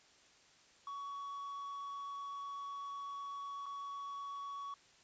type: tone with dropouts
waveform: triangle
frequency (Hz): 1123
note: C#6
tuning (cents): +22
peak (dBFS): -40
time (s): 0.87-4.74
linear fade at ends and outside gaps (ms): 2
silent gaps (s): 3.659-3.663
effects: white hiss -65 dBFS RMS until 5.03 s + resampled to 16000 Hz